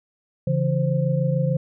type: tone cluster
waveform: sine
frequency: 140.3 / 167 / 523 Hz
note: C#3 / E3 / C5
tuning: +21 / +23 / -1 cents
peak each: -21 / -23 / -26 dBFS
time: 0.47-1.57 s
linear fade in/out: 5 ms
effects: none